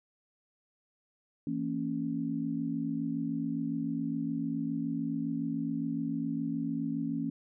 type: chord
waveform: sine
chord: A# diminished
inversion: second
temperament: equal with one note detuned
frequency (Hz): 164.81 / 230.1 / 277.2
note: E3 / A#3 / C#4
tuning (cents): 0 / -22 / 0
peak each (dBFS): -37 / -35 / -33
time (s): 1.47-7.3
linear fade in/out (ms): 2
effects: none